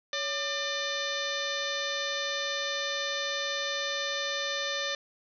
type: harmonic tone with a mistuned harmonic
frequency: 598 Hz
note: D5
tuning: 31 cents sharp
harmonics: 1 / 2 / 3 / 4 / 5 / 6 / 7 / 8 / 9 / 10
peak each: -36 / -40 / -35 / -42 / -42 / -35 / -40 / -44 / -48 / -42 dBFS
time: 0.13-4.95 s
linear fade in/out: 2 ms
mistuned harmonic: 1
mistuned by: -110 cents
effects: none